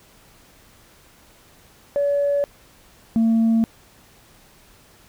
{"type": "tone pair in turn", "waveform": "sine", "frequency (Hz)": [570, 226.2], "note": ["C#5", "A3"], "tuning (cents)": [48, 48], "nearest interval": "octave + major third", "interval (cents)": 1600, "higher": "first", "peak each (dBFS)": [-16, -12], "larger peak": "second", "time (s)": [[1.96, 2.44], [3.16, 3.64]], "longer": "neither", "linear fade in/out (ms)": 0, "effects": ["tanh soft clip ceiling -13 dBFS", "pink hiss -52 dBFS RMS until 5.08 s"]}